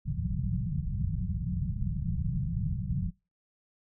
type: low-pass noise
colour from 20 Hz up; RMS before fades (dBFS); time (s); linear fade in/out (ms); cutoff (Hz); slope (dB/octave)
white; -31; 0.05-3.11; 20; 190; 96
effects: noise-tail reverb RT60 0.3 s tail -25 dB re dry